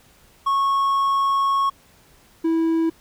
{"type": "tone pair in turn", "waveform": "triangle", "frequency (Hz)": [1100, 327], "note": ["C#6", "E4"], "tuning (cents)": [-14, -14], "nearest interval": "octave + major sixth", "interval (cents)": 2100, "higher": "first", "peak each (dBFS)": -15, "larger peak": "neither", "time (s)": [[0.46, 1.7], [2.44, 2.9]], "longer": "first", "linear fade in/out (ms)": 10, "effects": ["pink hiss -54 dBFS RMS until 3 s"]}